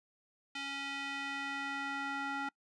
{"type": "tone with band-pass filter sweep", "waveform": "square", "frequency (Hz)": 277.5, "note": "C#4", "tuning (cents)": 2, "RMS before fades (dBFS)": -39, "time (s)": [0.55, 2.49], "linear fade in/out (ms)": 5, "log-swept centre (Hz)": [2800, 1300], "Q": 1.5, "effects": ["noise-tail reverb RT60 0.1 s tail -25 dB re dry", "resampled to 22050 Hz"]}